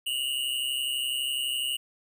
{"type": "tone pair together", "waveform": "square", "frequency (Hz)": [2825, 2957], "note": ["F7", "F#7"], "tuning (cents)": [19, -2], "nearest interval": "minor second", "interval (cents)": 79, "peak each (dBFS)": [-30, -32], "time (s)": [0.06, 1.77], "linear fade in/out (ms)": 10, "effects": []}